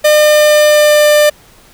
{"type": "tone with pitch glide", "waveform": "45% pulse", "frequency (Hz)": [604, 596.7], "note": ["D5", "D5"], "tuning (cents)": [48, 27], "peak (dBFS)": -5, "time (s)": [0.04, 1.3], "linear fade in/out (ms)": 10, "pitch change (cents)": -21, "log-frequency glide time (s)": [0.15, 1.09], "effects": ["pink hiss -43 dBFS RMS until 1.73 s"]}